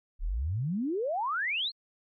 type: exponential sweep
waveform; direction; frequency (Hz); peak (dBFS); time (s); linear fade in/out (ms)
sine; up; 32.7 to 4435; -28; 0.19-1.72; 50
effects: Opus 48 kbps